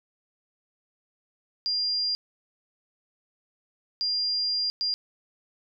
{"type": "tone bursts at uneven times", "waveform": "sine", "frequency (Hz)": 4800, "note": "D8", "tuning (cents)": 37, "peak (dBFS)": -24, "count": 3, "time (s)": [[1.66, 2.15], [4.01, 4.7], [4.81, 4.94]], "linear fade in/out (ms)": 0, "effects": []}